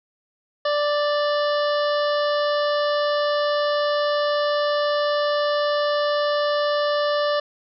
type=harmonic tone; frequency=587.3 Hz; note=D5; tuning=in tune; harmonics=1 / 2 / 3 / 5 / 6 / 7 / 8 / 9; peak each=-20 / -26 / -30 / -34 / -36 / -37 / -38 / -39 dBFS; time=0.65-7.4 s; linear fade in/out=5 ms; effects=none